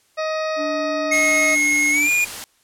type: harmonic tone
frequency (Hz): 628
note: D#5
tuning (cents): +16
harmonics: 1 / 2 / 3 / 4 / 6 / 7 / 8 / 9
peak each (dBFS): -22 / -28 / -32 / -34 / -38 / -39 / -40 / -41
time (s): 0.17-1.56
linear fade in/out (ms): 20
type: tone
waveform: triangle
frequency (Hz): 293.7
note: D4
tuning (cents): 0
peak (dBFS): -24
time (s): 0.56-2.1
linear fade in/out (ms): 50
type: tone with pitch glide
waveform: square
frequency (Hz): 2164 to 2429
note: C#7 to D#7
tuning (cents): -42 to -42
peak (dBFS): -16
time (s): 1.11-2.25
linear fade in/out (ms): 10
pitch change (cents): +200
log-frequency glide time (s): 1.91-2.09
type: noise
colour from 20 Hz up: white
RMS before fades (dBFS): -31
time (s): 1.13-2.44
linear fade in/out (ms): 0
effects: white hiss -60 dBFS RMS until 2.63 s + low-pass 11000 Hz 12 dB/octave